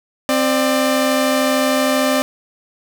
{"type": "tone pair together", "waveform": "sawtooth", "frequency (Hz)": [261.6, 596.3], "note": ["C4", "D5"], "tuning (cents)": [0, 26], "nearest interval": "octave + major second", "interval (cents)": 1426, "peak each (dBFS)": -13, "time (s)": [0.29, 2.22], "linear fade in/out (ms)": 0, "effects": []}